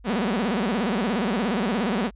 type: tone with vibrato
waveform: sawtooth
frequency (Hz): 215.5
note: A3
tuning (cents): -36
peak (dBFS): -18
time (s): 0.04-2.11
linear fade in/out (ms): 50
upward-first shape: sine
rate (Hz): 17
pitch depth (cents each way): 270
effects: added 50 Hz sine -45 dBFS peak until 2.15 s + resampled to 8000 Hz